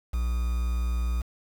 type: tone with quantisation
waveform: triangle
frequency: 59.6 Hz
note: A#1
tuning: 39 cents sharp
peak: -22 dBFS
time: 0.13-1.22 s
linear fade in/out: 10 ms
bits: 7
effects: none